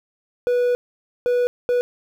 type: tone bursts at uneven times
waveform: triangle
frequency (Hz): 489.7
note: B4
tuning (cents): -15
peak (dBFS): -14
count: 3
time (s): 0.47-0.75 / 1.26-1.47 / 1.69-1.81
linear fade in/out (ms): 0
effects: 9-bit